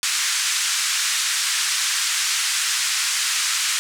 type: band-pass noise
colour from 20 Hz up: white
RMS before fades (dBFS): -22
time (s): 0.03-3.79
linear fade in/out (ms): 0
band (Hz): 1300 to 8400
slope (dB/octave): 24
effects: none